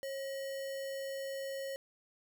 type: tone with sample-and-hold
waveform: sine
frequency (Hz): 544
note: C#5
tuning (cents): -33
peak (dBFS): -37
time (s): 0.03-1.76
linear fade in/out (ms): 0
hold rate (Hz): 2450
effects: none